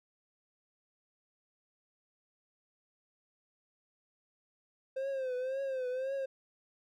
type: tone with vibrato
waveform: triangle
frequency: 523.3 Hz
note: C5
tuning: in tune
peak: -31 dBFS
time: 4.96-6.26 s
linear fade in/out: 10 ms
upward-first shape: triangle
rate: 1.9 Hz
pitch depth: 95 cents each way
effects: none